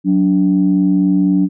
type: tone pair together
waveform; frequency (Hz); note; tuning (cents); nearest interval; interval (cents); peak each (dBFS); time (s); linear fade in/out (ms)
sine; 185 / 289; F#3 / D4; 0 / -28; minor sixth; 772; -12; 0.04-1.49; 50
effects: tanh soft clip ceiling -3 dBFS